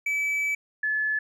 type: tone pair in turn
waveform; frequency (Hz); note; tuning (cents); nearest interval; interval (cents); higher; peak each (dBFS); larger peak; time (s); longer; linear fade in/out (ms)
triangle / sine; 2300 / 1723.1; D7 / A6; -37 / -37; perfect fourth; 500; first; -22 / -23; first; 0.06-0.55 / 0.83-1.19; first; 5
effects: none